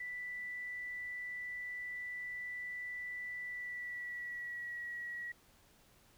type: tone with pitch glide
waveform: sine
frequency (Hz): 1975.5 to 1919.3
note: B6 to B6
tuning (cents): 0 to -50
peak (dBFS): -40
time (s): 0-5.32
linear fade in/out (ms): 5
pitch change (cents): -50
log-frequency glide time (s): 3.41-4.8
effects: pink hiss -66 dBFS RMS until 6.17 s